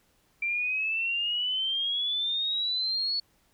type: exponential sweep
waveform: sine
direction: up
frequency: 2350 to 4435 Hz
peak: -26 dBFS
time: 0.42-3.2 s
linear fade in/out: 5 ms
effects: pink hiss -67 dBFS RMS until 3.53 s